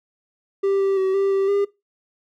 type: tone with pitch steps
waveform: triangle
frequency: 393.1 / 390.5 / 380.5 / 392.9 / 389.8 / 402 Hz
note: G4 / G4 / F#4 / G4 / G4 / G4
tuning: +5 / -7 / +48 / +4 / -10 / +44 cents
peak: -15 dBFS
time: 0.63-1.65 s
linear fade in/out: 10 ms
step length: 170 ms
effects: noise-tail reverb RT60 0.2 s tail -19 dB re dry